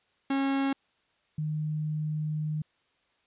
45% pulse / sine tone pair in turn, 273.1 / 153.27 Hz, C#4 / D#3, -26 / -26 cents, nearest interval minor seventh, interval 1000 cents, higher first, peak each -25 / -28 dBFS, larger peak first, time 0.3-0.73 / 1.38-2.62 s, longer second, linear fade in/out 5 ms, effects white hiss -70 dBFS RMS until 3.26 s + resampled to 8000 Hz

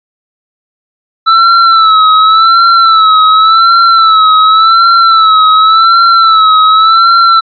square tone with vibrato, 1318.5 Hz, E6, in tune, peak -3 dBFS, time 1.26-7.41 s, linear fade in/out 20 ms, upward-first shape sine, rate 0.89 Hz, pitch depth 61 cents each way, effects resampled to 11025 Hz

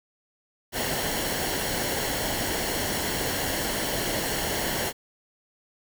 pink noise with comb filter, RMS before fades -28 dBFS, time 0.72-4.93 s, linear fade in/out 50 ms, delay 0.81 ms, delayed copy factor -0.55, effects none

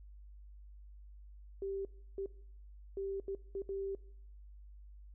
sine tone bursts at uneven times, 391.3 Hz, G4, 3 cents flat, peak -36 dBFS, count 6, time 1.62-1.85 / 2.18-2.26 / 2.97-3.2 / 3.28-3.35 / 3.55-3.62 / 3.69-3.95 s, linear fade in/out 2 ms, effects noise-tail reverb RT60 0.7 s tail -21 dB re dry + added 50 Hz sine -51 dBFS peak until 5.14 s

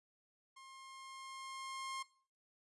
sawtooth tone with level ramp, 1066 Hz, C6, 32 cents sharp, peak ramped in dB -51 to -36 dBFS, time 0.56-2.03 s, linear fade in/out 10 ms, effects noise-tail reverb RT60 0.5 s tail -20 dB re dry + resampled to 24000 Hz

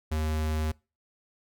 square tone, 77.78 Hz, D#2, in tune, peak -27 dBFS, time 0.11-0.72 s, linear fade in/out 10 ms, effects noise-tail reverb RT60 0.3 s tail -24 dB re dry

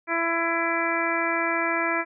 harmonic tone, 334.1 Hz, E4, 23 cents sharp, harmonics 1 / 2 / 3 / 4 / 5 / 6 / 7, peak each -30 / -30 / -30 / -30 / -30 / -30 / -30 dBFS, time 0.07-2.05 s, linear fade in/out 50 ms, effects none

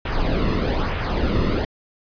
brown noise with flanger, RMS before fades -21 dBFS, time 0.05-1.65 s, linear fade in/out 5 ms, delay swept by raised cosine 0.21 to 1.31 ms, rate 1.1 Hz, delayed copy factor -0.6, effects resampled to 11025 Hz

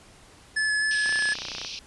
square tone with vibrato, 1718 Hz, A6, 42 cents flat, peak -23 dBFS, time 0.56-1.34 s, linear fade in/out 10 ms, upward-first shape square, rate 3.9 Hz, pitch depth 10 cents each way
white band-pass noise, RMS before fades -37 dBFS, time 0.91-1.79 s, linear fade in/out 0 ms, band 2400 to 5900 Hz, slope 96 dB/octave
click train, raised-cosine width 0.3 ms, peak -19 dBFS, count 19, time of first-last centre 1.06-1.648 s, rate 30.6 Hz
effects pink hiss -52 dBFS RMS until 1.86 s + resampled to 24000 Hz

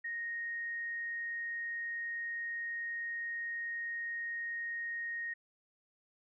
sine tone, 1864.7 Hz, A#6, in tune, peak -36 dBFS, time 0.04-5.34 s, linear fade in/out 10 ms, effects none

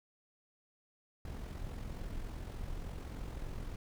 brown noise with amplitude modulation, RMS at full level -40 dBFS, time 1.25-3.76 s, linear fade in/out 2 ms, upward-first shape sine, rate 43.4 Hz, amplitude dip 45%, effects none

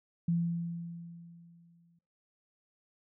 sine tone with exponential decay, 169.7 Hz, F3, 49 cents flat, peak -25 dBFS, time 0.28-1.99 s, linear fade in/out 5 ms, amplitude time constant 370 ms, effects noise-tail reverb RT60 0.5 s tail -25 dB re dry

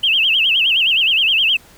triangle tone with vibrato, 2896 Hz, F#7, 38 cents flat, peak -8 dBFS, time 0.03-1.57 s, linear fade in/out 10 ms, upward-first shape sine, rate 9.6 Hz, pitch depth 200 cents each way, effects tanh soft clip ceiling -10 dBFS + pink hiss -46 dBFS RMS until 1.77 s

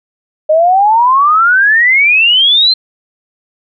sine exponential sweep, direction up, 607 to 4186 Hz, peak -5 dBFS, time 0.49-2.74 s, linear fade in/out 10 ms, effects none

